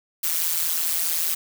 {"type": "noise with amplitude modulation", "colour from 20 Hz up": "blue", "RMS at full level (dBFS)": -20, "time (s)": [0.23, 1.35], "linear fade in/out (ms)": 10, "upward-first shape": "sine", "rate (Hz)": 165, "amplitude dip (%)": 90, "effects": []}